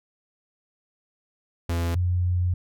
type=tone pair in turn; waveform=45% pulse / sine; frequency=84.9 / 89.36 Hz; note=F2 / F2; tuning=-48 / +40 cents; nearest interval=minor second; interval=88 cents; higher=second; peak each=-23 / -20 dBFS; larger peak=second; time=1.69-1.95 / 1.95-2.54 s; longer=second; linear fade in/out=5 ms; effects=none